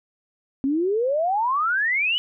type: exponential sweep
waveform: sine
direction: up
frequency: 261.6 to 3028 Hz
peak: -19 dBFS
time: 0.64-2.18 s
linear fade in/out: 0 ms
effects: none